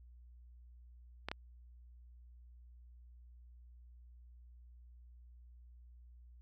clicks, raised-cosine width 0.3 ms, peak -22 dBFS, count 2, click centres 1.286 / 1.315 s, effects added 60 Hz sine -55 dBFS peak until 6.41 s

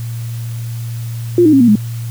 sine tone with pitch steps, 350.1 / 308.3 / 271.5 / 239.1 / 210.6 Hz, F4 / D#4 / C#4 / A#3 / G#3, +4 / -16 / -36 / +44 / +24 cents, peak -5 dBFS, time 1.38-1.755 s, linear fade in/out 2 ms, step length 75 ms, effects added 116 Hz sine -20 dBFS peak until 2.1 s + white hiss -38 dBFS RMS until 2.1 s

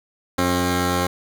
10% pulse tone pair together, 89.1 / 267.7 Hz, F2 / C4, +35 / +40 cents, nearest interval octave + perfect fifth, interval 1905 cents, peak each -13 dBFS, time 0.38-1.07 s, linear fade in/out 5 ms, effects none

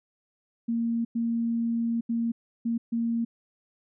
sine tone bursts at uneven times, 231.7 Hz, A#3, 10 cents flat, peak -24 dBFS, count 5, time 0.68-1.05 / 1.15-2.01 / 2.09-2.32 / 2.65-2.78 / 2.92-3.25 s, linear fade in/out 10 ms, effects none

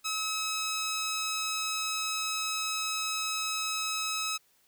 10% pulse tone, 1285 Hz, E6, 45 cents flat, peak -22 dBFS, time 0.04-4.38 s, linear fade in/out 20 ms, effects white hiss -67 dBFS RMS until 4.67 s

